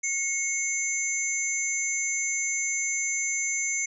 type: tone cluster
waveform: sine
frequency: 2177 / 6240 / 7120 Hz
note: C#7 / G8 / A8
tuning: -32 / -9 / +20 cents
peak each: -29 / -29 / -32 dBFS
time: 0.03-3.86 s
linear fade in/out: 10 ms
effects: none

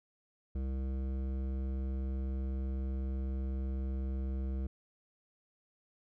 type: tone with hard clipping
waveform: sine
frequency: 66 Hz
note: C2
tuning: 16 cents sharp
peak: -35 dBFS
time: 0.55-4.67 s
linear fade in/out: 5 ms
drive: 13 dB
effects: none

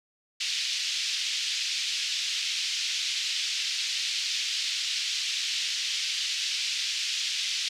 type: band-pass noise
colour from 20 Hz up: pink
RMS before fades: -30 dBFS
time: 0.4-7.69 s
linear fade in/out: 10 ms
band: 2700 to 5800 Hz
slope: 24 dB/octave
effects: none

